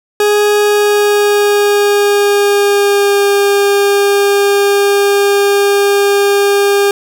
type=tone with pitch glide; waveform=40% pulse; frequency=415.1 to 402.6 Hz; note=G#4 to G4; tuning=-1 to +46 cents; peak=-7 dBFS; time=0.2-6.91 s; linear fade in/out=2 ms; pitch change=-53 cents; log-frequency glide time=0.59-3.25 s; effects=7-bit